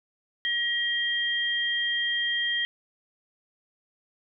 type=tone pair together; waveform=sine; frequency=1903 / 3200 Hz; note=A#6 / G7; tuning=+35 / +35 cents; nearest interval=major sixth; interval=900 cents; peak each=-27 dBFS; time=0.45-2.65 s; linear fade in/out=0 ms; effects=none